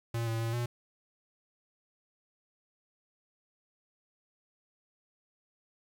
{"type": "tone with pitch steps", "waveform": "square", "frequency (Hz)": [116.2, 113.6, 114.6, 120.1], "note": ["A#2", "A#2", "A#2", "B2"], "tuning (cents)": [-5, -44, -29, -48], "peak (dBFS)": -31, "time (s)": [0.14, 0.66], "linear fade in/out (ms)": 5, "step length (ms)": 130, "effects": ["10-bit"]}